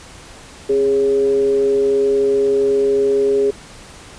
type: tone with frequency modulation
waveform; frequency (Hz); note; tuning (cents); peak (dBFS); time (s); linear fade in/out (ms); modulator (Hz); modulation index
sine; 410.7; G#4; -19; -12; 0.69-3.51; 10; 144; 0.35
effects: pink hiss -39 dBFS RMS until 4.18 s + resampled to 22050 Hz